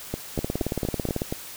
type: two click trains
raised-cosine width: 2 ms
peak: -13 / -12 dBFS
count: 6 / 16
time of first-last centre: 0.14-1.325 / 0.39-1.219 s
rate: 4.22 / 18.1 Hz
effects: white hiss -40 dBFS RMS until 1.56 s